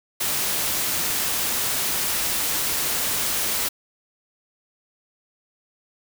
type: noise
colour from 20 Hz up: white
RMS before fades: -24 dBFS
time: 0.2-3.69 s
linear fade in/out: 10 ms
effects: none